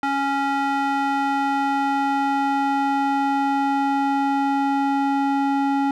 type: tone with band-pass filter sweep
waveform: square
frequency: 277.2 Hz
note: C#4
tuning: in tune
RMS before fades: -21 dBFS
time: 0.03-5.91 s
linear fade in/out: 2 ms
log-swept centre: 1100 to 620 Hz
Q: 1.4
effects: none